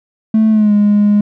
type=tone with pitch glide; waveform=triangle; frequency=219.1 to 206.8 Hz; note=A3 to G#3; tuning=-7 to -7 cents; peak=-4 dBFS; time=0.34-1.21 s; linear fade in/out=5 ms; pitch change=-100 cents; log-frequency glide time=0.5-0.73 s; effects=tanh soft clip ceiling -3 dBFS